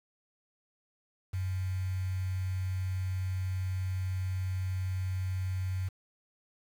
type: tone with quantisation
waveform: sine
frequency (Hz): 93.2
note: F#2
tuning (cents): +13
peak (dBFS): -30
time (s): 1.33-5.89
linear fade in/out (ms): 10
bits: 8
effects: none